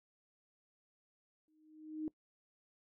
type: tone with exponential growth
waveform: sine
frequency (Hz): 310.4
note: D#4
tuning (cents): -4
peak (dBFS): -34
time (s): 1.48-2.08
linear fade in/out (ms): 1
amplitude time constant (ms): 130
effects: noise-tail reverb RT60 0.1 s tail -21 dB re dry